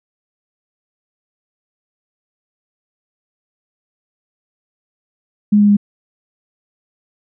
sine tone with pitch steps, 207.7 / 205.9 / 204.1 Hz, G#3 / G#3 / G#3, 0 / -15 / -30 cents, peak -7 dBFS, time 5.52-5.769 s, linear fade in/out 10 ms, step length 83 ms, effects none

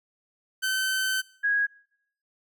sawtooth / sine tone pair in turn, 1534 / 1652.1 Hz, G6 / G#6, -38 / -10 cents, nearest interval minor second, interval 128 cents, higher second, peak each -21 dBFS, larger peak neither, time 0.62-1.22 / 1.43-1.67 s, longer first, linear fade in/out 20 ms, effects noise-tail reverb RT60 0.7 s tail -22 dB re dry

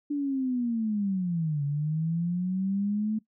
sine linear two-way sweep, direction down then up, 293.7 to 141.1 to 219.3 Hz, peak -25 dBFS, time 0.1-3.19 s, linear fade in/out 10 ms, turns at 1.64 s, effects noise-tail reverb RT60 0.1 s tail -18 dB re dry

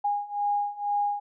sine beating tone pair, 818 / 820.1 Hz, G#5 / G#5, -26 / -22 cents, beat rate 2.1 Hz, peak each -29 / -27 dBFS, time 0.04-1.2 s, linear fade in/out 10 ms, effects none

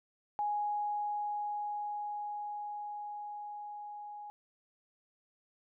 sine tone with level ramp, 830.6 Hz, G#5, in tune, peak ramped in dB -30 to -43 dBFS, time 0.39-4.3 s, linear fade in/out 0 ms, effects none

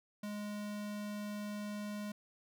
square tone, 207.7 Hz, G#3, in tune, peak -40 dBFS, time 0.23-2.12 s, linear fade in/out 5 ms, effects none

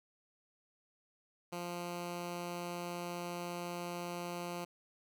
10% pulse tone, 174.61 Hz, F3, in tune, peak -31 dBFS, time 1.52-4.65 s, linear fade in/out 10 ms, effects none

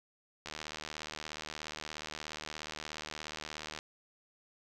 click train, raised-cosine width 0.2 ms, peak -23 dBFS, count 257, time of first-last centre 0.46-3.789 s, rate 76.9 Hz, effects none

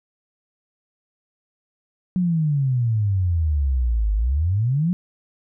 sine exponential two-way sweep, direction down then up, 186.3 to 50 to 186.3 Hz, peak -17 dBFS, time 2.16-4.93 s, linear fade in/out 0 ms, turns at 4.14 s, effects none

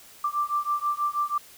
sine beating tone pair, 1174.7 / 1180.9 Hz, D6 / D6, 0 / +9 cents, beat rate 6.2 Hz, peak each -27 dBFS, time 0.24-1.38 s, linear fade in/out 5 ms, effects white hiss -50 dBFS RMS until 1.57 s

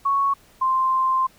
sine tone pair in turn, 1108.7 / 1046.5 Hz, C#6 / C6, 0 / 0 cents, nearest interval minor second, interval 100 cents, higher first, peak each -17 dBFS, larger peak neither, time 0.05-0.34 / 0.61-1.27 s, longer second, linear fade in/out 10 ms, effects pink hiss -54 dBFS RMS until 1.38 s

